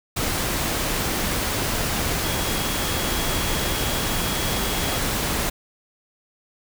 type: tone in noise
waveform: sine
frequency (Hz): 3312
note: G#7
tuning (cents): -5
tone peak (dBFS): -34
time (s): 2.24-4.99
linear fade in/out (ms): 10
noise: pink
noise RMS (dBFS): -24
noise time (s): 0.16-5.5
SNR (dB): -13
effects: none